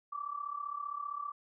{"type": "tone with amplitude modulation", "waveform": "sine", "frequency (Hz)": 1160, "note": "D6", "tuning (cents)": -22, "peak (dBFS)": -33, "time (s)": [0.12, 1.32], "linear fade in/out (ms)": 10, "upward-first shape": "sine", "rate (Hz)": 35.3, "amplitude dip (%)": 80, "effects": []}